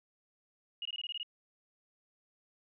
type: tone bursts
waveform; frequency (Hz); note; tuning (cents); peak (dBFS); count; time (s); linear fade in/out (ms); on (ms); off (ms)
sine; 2874; F7; +49; -36; 8; 0.82-1.231; 2; 33; 21
effects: none